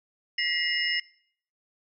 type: tone cluster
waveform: sine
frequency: 1930 / 2093 / 2869 / 5260 Hz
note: B6 / C7 / F7 / E8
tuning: -40 / 0 / +46 / -5 cents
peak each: -30 dBFS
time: 0.38-1 s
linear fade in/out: 5 ms
effects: noise-tail reverb RT60 0.6 s tail -23 dB re dry